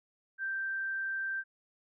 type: tone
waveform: sine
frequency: 1568 Hz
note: G6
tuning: in tune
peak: -32 dBFS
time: 0.38-1.44 s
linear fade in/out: 50 ms
effects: none